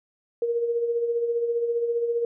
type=tone with tremolo; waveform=sine; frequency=469.8 Hz; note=A#4; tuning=13 cents sharp; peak=-20 dBFS; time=0.42-2.25 s; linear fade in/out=2 ms; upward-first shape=sine; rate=15 Hz; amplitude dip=50%; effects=none